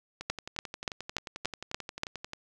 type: two click trains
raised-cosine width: 0.2 ms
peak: -12 / -21 dBFS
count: 7 / 25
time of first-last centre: 0.3-2.034 / 0.21-2.334 s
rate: 3.46 / 11.3 Hz
effects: none